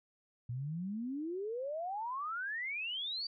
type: exponential sweep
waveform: sine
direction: up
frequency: 116 to 4698 Hz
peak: -36 dBFS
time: 0.49-3.27 s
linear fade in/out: 5 ms
effects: none